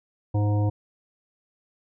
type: harmonic tone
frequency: 103.83 Hz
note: G#2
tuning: in tune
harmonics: 1 / 3 / 5 / 7 / 9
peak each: -20 / -30 / -34 / -37 / -39 dBFS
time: 0.34-0.7 s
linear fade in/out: 10 ms
effects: none